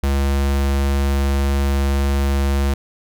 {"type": "tone", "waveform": "square", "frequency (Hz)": 69.3, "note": "C#2", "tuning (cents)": 0, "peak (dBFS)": -16, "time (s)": [0.03, 2.74], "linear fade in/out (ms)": 5, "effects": []}